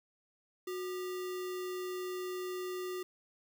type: tone with sample-and-hold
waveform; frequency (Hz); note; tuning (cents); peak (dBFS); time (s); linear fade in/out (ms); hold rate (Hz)
sine; 365.9; F#4; -19; -36; 0.67-3.03; 5; 1575
effects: none